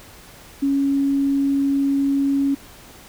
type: tone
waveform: sine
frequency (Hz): 277.2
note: C#4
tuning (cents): 0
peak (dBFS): -16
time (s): 0.62-2.55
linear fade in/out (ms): 10
effects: pink hiss -44 dBFS RMS until 3.08 s